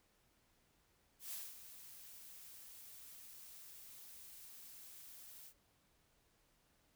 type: noise with ADSR envelope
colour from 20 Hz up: blue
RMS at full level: -45 dBFS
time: 1.19-5.54 s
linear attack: 130 ms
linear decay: 220 ms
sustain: -11 dB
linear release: 74 ms
effects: pink hiss -75 dBFS RMS until 6.95 s